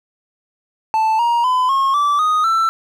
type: tone with pitch steps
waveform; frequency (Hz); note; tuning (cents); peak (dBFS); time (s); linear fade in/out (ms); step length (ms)
triangle; 880 / 943.2 / 1010.9 / 1083.4 / 1161.2 / 1244.5 / 1333.8; A5 / A#5 / B5 / C#6 / D6 / D#6 / E6; 0 / +20 / +40 / -40 / -20 / 0 / +20; -11; 0.94-2.69; 0; 250
effects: none